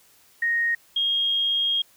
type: tone pair in turn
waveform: sine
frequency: 1864.7 / 3251 Hz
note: A#6 / G#7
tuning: 0 / -38 cents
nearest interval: minor seventh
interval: 962 cents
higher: second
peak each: -20 dBFS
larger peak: neither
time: 0.42-0.75 / 0.96-1.82 s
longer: second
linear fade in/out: 5 ms
effects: white hiss -57 dBFS RMS until 1.96 s